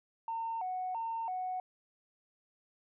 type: tone with vibrato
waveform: sine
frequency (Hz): 820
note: G#5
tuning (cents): -22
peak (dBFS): -33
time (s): 0.28-1.6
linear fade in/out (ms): 2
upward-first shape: square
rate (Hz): 1.5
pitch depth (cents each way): 180
effects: tanh soft clip ceiling -29 dBFS